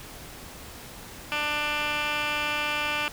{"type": "tone with band-pass filter", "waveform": "15% pulse", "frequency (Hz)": 296.8, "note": "D4", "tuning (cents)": 18, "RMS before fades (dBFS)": -28, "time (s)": [1.32, 3.08], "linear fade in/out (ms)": 0, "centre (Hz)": 2200, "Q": 3.5, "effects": ["pink hiss -43 dBFS RMS until 3.12 s"]}